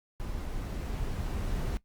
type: noise with level ramp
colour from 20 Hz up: brown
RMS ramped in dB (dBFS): -36 to -31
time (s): 0.2-1.77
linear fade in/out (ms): 0
effects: noise-tail reverb RT60 0.1 s tail -19 dB re dry + Opus 48 kbps